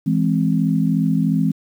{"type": "chord", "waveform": "sine", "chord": "E augmented", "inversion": "none", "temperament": "equal", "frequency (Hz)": [164.81, 207.7, 261.6], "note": ["E3", "G#3", "B#3"], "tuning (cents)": [0, 0, 0], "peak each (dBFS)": [-18, -20, -20], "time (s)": [0.06, 1.52], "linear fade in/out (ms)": 10, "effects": ["8-bit"]}